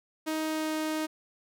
sawtooth tone with pitch glide, 313.8 to 311.8 Hz, D#4 to D#4, +15 to +4 cents, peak -25 dBFS, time 0.26-1.07 s, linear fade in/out 20 ms, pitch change -11 cents, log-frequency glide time 0.45-0.73 s, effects none

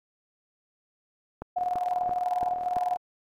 click train, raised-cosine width 1 ms, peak -21 dBFS, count 5, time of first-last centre 1.42-2.767 s, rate 2.97 Hz
sine tone with tremolo, 721 Hz, F#5, 45 cents flat, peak -23 dBFS, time 1.56-2.97 s, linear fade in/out 10 ms, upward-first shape square, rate 20 Hz, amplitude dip 60%
effects AAC 48 kbps

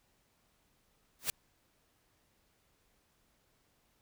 white noise with exponential growth, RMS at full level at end -28 dBFS, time 1.19-1.3 s, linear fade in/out 1 ms, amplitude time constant 22 ms, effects pink hiss -73 dBFS RMS until 4.01 s

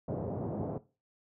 pink band-pass noise, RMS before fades -36 dBFS, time 0.08-0.78 s, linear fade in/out 5 ms, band 100 to 700 Hz, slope 24 dB/octave, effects noise-tail reverb RT60 0.3 s tail -17 dB re dry

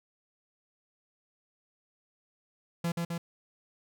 45% pulse tone with echo, 169.7 Hz, F3, 49 cents flat, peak -28 dBFS, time 2.84-2.92 s, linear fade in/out 5 ms, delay 130 ms, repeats 2, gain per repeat -2 dB, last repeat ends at 3.18 s, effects none

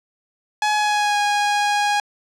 sawtooth tone with pitch glide, 844 to 823.8 Hz, G#5 to G#5, +28 to -14 cents, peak -13 dBFS, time 0.62-2 s, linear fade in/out 2 ms, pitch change -42 cents, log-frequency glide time 0.75-1.19 s, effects low-pass 7000 Hz 12 dB/octave

